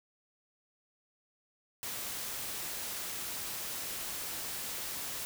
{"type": "noise", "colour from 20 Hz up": "white", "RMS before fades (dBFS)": -39, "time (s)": [1.83, 5.25], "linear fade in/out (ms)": 0, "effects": []}